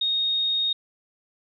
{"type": "tone", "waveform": "sine", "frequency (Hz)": 3721, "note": "A#7", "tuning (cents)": -4, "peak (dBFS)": -21, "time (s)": [0.01, 0.73], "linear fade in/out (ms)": 5, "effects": []}